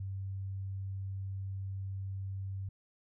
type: tone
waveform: sine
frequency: 96.7 Hz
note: G2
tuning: 23 cents flat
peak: -36 dBFS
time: 0-2.69 s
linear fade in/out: 5 ms
effects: none